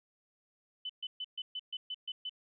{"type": "tone bursts", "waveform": "sine", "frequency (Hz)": 3014, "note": "F#7", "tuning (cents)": 31, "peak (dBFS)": -36, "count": 9, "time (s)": [0.85, 2.295], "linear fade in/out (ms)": 5, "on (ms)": 45, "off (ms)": 130, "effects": []}